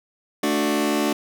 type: chord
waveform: sawtooth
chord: D major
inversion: second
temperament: just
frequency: 220.2 / 293.7 / 367.1 Hz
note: A3 / D4 / F#4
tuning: +2 / 0 / -14 cents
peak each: -21 / -18 / -22 dBFS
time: 0.43-1.13 s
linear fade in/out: 5 ms
effects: none